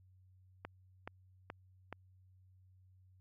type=click train; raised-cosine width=0.5 ms; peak=-28 dBFS; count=4; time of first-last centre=0.65-1.927 s; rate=2.35 Hz; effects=added 93 Hz sine -62 dBFS peak until 3.2 s + AAC 48 kbps